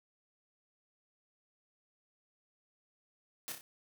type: noise with echo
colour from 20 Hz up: white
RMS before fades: -41 dBFS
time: 3.48-3.52 s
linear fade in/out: 0 ms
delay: 30 ms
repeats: 3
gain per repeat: -5 dB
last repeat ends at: 3.61 s
effects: none